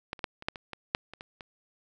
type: clicks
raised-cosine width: 0.3 ms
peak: -17 / -30 / -13 / -27 / -12 / -24 / -22 / -8 / -27 / -25 / -26 dBFS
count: 11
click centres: 0.131 / 0.192 / 0.242 / 0.424 / 0.485 / 0.558 / 0.733 / 0.949 / 1.136 / 1.209 / 1.408 s
effects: none